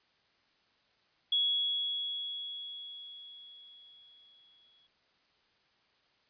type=tone with exponential decay; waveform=sine; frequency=3350 Hz; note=G#7; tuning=14 cents sharp; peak=-25 dBFS; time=1.32-4.87 s; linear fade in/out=5 ms; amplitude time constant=770 ms; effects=white hiss -70 dBFS RMS until 6.29 s + resampled to 11025 Hz